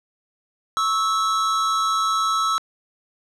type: tone pair together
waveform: square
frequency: 1108.7 / 1307.5 Hz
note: C#6 / E6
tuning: 0 / -15 cents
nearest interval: minor third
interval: 285 cents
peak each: -27 / -20 dBFS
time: 0.77-2.58 s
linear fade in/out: 0 ms
effects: low-pass 7000 Hz 12 dB/octave